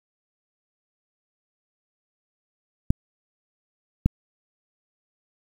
clicks, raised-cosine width 5 ms, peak -5 dBFS, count 2, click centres 2.905 / 4.06 s, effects 7-bit

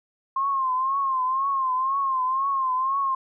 sine tone with vibrato, 1062 Hz, C6, 25 cents sharp, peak -21 dBFS, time 0.36-3.15 s, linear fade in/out 5 ms, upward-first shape triangle, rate 2 Hz, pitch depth 89 cents each way, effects none

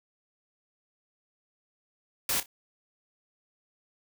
white noise with echo, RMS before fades -28 dBFS, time 2.29-2.4 s, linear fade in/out 2 ms, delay 30 ms, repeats 2, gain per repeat -13 dB, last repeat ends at 2.46 s, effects none

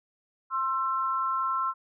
sine tone pair together, 1055 / 1337.7 Hz, C6 / E6, +14 / +25 cents, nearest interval major third, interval 411 cents, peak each -28 dBFS, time 0.5-1.74 s, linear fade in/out 50 ms, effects none

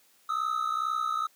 triangle tone pair together, 1244.5 / 1306.7 Hz, D#6 / E6, 0 / -16 cents, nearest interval minor second, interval 84 cents, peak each -28 dBFS, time 0.29-1.27 s, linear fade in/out 5 ms, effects white hiss -63 dBFS RMS until 1.35 s + high-pass 200 Hz 12 dB/octave

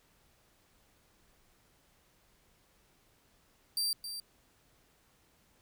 sawtooth tone with echo, 4699 Hz, D8, in tune, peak -27 dBFS, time 3.77-3.93 s, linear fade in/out 2 ms, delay 270 ms, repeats 1, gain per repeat -9 dB, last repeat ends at 4.2 s, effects pink hiss -68 dBFS RMS until 5.61 s

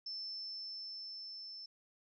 sine tone with level ramp, 5300 Hz, E8, 9 cents sharp, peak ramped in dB -40 to -46 dBFS, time 0.06-1.66 s, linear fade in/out 5 ms, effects none

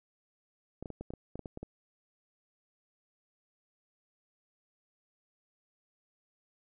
clicks, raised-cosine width 2 ms, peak -27 dBFS, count 11, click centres 0.826 / 0.858 / 0.903 / 1.01 / 1.105 / 1.137 / 1.356 / 1.393 / 1.458 / 1.574 / 1.63 s, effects none

